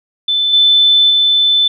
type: tone with level steps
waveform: sine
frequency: 3520 Hz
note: A7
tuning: in tune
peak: -11 / -6 / -8 dBFS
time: 0.28-1.68 s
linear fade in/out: 5 ms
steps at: 0.53 / 1.1 s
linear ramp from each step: 5 ms
effects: none